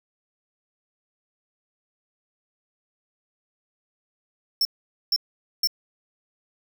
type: tone bursts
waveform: square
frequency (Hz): 5400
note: E8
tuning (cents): +41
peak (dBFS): -19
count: 3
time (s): 4.61-5.673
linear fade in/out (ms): 2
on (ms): 41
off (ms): 470
effects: 9-bit